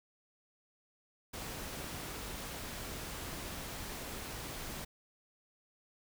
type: noise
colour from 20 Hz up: pink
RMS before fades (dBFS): -43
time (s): 1.33-4.85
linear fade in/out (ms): 10
type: clicks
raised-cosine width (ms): 3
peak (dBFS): -36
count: 5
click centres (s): 1.802 / 1.844 / 1.946 / 3.33 / 3.615
effects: none